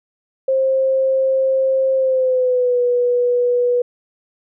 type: tone with pitch glide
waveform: sine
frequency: 530 to 488.8 Hz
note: C5 to B4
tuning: +22 to -18 cents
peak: -13 dBFS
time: 0.48-3.82 s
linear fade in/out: 5 ms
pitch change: -140 cents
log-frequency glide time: 1.95-2.81 s
effects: none